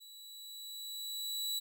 sawtooth tone with level ramp, 3932 Hz, B7, 8 cents flat, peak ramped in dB -49 to -30 dBFS, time 0-1.6 s, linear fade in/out 20 ms, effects none

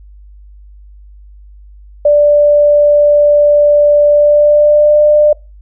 sine tone with pitch glide, 587.3 to 597.6 Hz, D5 to D5, 0 to +30 cents, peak -4 dBFS, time 2.05-5.33 s, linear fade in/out 5 ms, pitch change +30 cents, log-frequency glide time 4.09-5.01 s, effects noise-tail reverb RT60 0.3 s tail -26 dB re dry + added 50 Hz sine -34 dBFS peak until 5.61 s

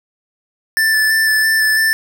square tone with vibrato, 1760 Hz, A6, in tune, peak -12 dBFS, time 0.77-1.93 s, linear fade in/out 0 ms, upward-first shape square, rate 3 Hz, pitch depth 12 cents each way, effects none

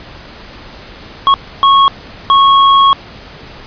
square tone bursts at uneven times, 1100 Hz, C#6, 14 cents flat, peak -5 dBFS, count 3, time 1.27-1.34 / 1.63-1.88 / 2.3-2.93 s, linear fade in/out 0 ms, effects pink hiss -33 dBFS RMS until 3.66 s + resampled to 11025 Hz

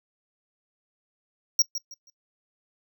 square tone with echo, 5630 Hz, F8, 13 cents sharp, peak -17 dBFS, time 1.59-1.62 s, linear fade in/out 2 ms, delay 160 ms, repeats 3, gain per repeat -12 dB, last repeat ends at 2.1 s, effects noise-tail reverb RT60 0.1 s tail -20 dB re dry

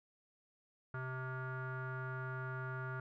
square tone with low-pass filter, 129.4 Hz, C3, 19 cents flat, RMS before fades -42 dBFS, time 0.94-3 s, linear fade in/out 2 ms, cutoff 1400 Hz, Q 7.2, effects none

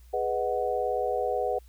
sine chord, G# minor seventh, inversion none, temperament equal, 415.3 / 493.9 / 622.3 / 740 Hz, G#4 / B4 / D#5 / F#5, 0 / 0 / 0 / 0 cents, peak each -32 / -29 / -33 / -30 dBFS, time 0.13-1.59 s, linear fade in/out 10 ms, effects added 60 Hz sine -49 dBFS peak until 1.68 s + white hiss -64 dBFS RMS until 1.68 s

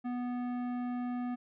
triangle tone with tanh clipping, 245.9 Hz, B3, 7 cents flat, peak -35 dBFS, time 0.04-1.36 s, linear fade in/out 20 ms, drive 18 dB, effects none

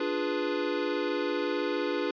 square chord, D diminished seventh, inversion none, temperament equal, 293.7 / 349.2 / 415.3 / 493.9 Hz, D4 / F4 / Ab4 / Cb5, 0 / 0 / 0 / 0 cents, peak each -34 dBFS, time 0-2.11 s, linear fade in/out 5 ms, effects resampled to 11025 Hz

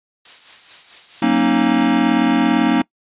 blue noise with tremolo, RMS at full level -32 dBFS, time 0.25-1.96 s, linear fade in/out 5 ms, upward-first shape sine, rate 4.6 Hz, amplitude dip 55%
square chord, D# minor seventh, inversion first, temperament equal with one note detuned, 185 / 233.1 / 271 / 311.1 Hz, F#3 / A#3 / C#4 / D#4, 0 / 0 / -39 / 0 cents, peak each -24 / -18 / -18 / -19 dBFS, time 1.22-2.82 s, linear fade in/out 5 ms
effects noise-tail reverb RT60 0.1 s tail -23 dB re dry + resampled to 8000 Hz

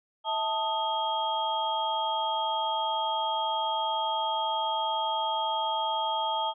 sine tone cluster, 648 / 885 / 1247 / 3246 Hz, E5 / A5 / D#6 / G#7, -30 / +10 / +3 / -40 cents, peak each -35 / -28 / -36 / -33 dBFS, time 0.24-6.54 s, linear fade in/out 50 ms, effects none

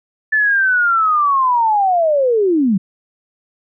sine linear sweep, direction down, 1756 to 177.7 Hz, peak -11 dBFS, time 0.32-2.78 s, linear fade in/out 10 ms, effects none

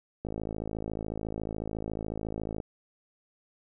click train, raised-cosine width 2 ms, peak -21 dBFS, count 128, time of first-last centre 0.25-2.602 s, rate 54 Hz, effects none

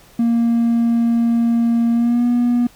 triangle tone with pitch glide, 233.1 to 241.6 Hz, A#3 to B3, 0 to -38 cents, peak -10 dBFS, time 0.19-2.67 s, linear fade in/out 5 ms, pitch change +62 cents, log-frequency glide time 1.92-2.25 s, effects tanh soft clip ceiling -7 dBFS + pink hiss -48 dBFS RMS until 2.75 s

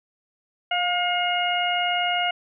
harmonic tone with a mistuned harmonic, 715 Hz, F5, 41 cents sharp, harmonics 1 / 2 / 3 / 4, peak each -24 / -29 / -28 / -26 dBFS, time 0.71-2.31 s, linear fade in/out 5 ms, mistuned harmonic 1, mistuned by -18 cents, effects none

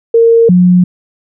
sine tone pair in turn, 460 / 179.73 Hz, A#4 / F3, -23 / +50 cents, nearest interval octave + major third, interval 1627 cents, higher first, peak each -3 dBFS, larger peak neither, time 0.14-0.49 / 0.49-0.84 s, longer neither, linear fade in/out 5 ms, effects none

